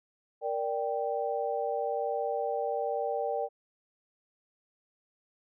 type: chord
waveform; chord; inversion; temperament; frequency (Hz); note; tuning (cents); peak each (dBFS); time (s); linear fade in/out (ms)
sine; G minor; first; equal; 466.2 / 587.3 / 784; Bb4 / D5 / G5; 0 / 0 / 0; -33; 0.41-3.49; 50
effects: none